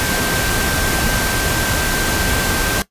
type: tone in noise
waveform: sine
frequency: 1567 Hz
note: G6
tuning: 1 cent flat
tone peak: -23 dBFS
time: 0-2.82 s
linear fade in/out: 0 ms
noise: pink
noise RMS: -18 dBFS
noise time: 0-2.82 s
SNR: -8 dB
effects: noise-tail reverb RT60 0.1 s tail -17 dB re dry + resampled to 32000 Hz